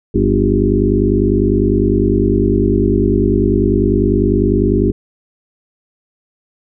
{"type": "harmonic tone with a mistuned harmonic", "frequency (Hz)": 50, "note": "G1", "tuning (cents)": 35, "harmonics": [1, 2, 4, 5, 6, 7, 8], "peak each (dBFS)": [-18, -18, -18, -18, -18, -18, -18], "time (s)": [0.14, 4.92], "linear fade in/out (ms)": 10, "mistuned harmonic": 7, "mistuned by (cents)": 50, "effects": []}